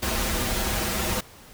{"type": "noise with comb filter", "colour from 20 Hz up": "pink", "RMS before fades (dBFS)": -26, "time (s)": [0.02, 1.21], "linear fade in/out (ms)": 10, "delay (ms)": 7, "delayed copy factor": -0.8, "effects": ["pink hiss -48 dBFS RMS until 1.53 s"]}